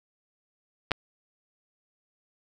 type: clicks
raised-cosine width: 0.3 ms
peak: -16 / -6 dBFS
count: 2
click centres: 0.91 / 0.917 s
effects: none